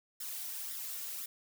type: noise with flanger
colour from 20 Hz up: blue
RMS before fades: -41 dBFS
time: 0.2-1.26 s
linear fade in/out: 5 ms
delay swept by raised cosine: 0.56 to 2.86 ms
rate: 1.9 Hz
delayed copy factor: +0.7
effects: none